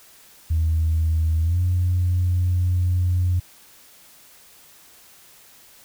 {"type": "tone with pitch glide", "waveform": "sine", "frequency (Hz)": [80.3, 89.61], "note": ["E2", "F2"], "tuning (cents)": [-45, 45], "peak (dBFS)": -16, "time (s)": [0.5, 3.4], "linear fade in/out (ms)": 10, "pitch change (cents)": 190, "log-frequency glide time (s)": [1.42, 1.59], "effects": ["tanh soft clip ceiling -13 dBFS", "white hiss -50 dBFS RMS until 5.84 s"]}